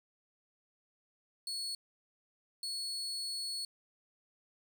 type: tone bursts at uneven times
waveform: 35% pulse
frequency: 4380 Hz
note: C#8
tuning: 22 cents flat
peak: -35 dBFS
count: 2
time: 1.47-1.75 / 2.63-3.65 s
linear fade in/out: 2 ms
effects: none